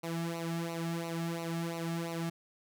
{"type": "tone with flanger", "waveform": "sawtooth", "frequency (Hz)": 167.1, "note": "E3", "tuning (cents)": 24, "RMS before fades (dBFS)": -36, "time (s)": [0.03, 2.3], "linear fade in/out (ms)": 10, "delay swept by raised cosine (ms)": [0.59, 2.09], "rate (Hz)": 2.9, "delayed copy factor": -0.8, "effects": []}